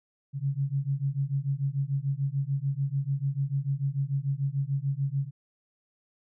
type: beating tone pair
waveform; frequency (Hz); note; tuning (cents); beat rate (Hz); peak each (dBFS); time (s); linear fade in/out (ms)
sine; 135.1 / 141.9; C#3 / C#3; -44 / +41; 6.8; -29; 0.33-5.31; 50
effects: none